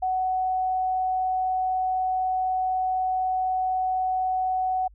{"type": "tone", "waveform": "sine", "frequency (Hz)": 746, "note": "F#5", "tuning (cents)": 14, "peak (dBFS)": -22, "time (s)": [0.02, 4.88], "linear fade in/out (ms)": 10, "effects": ["added 50 Hz sine -49 dBFS peak until 4.94 s"]}